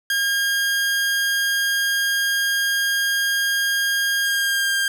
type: tone with pitch glide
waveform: sawtooth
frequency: 1620 to 1601.4 Hz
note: G#6 to G6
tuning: -43 to +37 cents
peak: -15 dBFS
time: 0.1-4.88 s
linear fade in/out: 2 ms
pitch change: -20 cents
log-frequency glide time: 4.22-4.76 s
effects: none